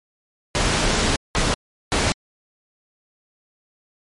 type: noise bursts at uneven times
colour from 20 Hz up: pink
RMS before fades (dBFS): -19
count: 3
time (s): 0.55-1.16 / 1.35-1.54 / 1.92-2.12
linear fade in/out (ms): 0
effects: low-pass 8000 Hz 12 dB/octave + MP3 48 kbps